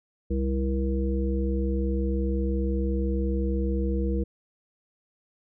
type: harmonic tone with a mistuned harmonic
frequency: 65.7 Hz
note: C2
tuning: 8 cents sharp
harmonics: 1 / 3 / 5 / 7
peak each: -25 / -30 / -32 / -33 dBFS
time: 0.3-4.24 s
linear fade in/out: 10 ms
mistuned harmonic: 7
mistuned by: +52 cents
effects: none